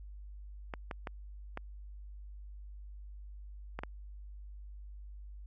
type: clicks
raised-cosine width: 0.5 ms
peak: -23 dBFS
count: 6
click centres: 0.738 / 0.912 / 1.072 / 1.574 / 3.79 / 3.835 s
effects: added 50 Hz sine -45 dBFS peak until 5.46 s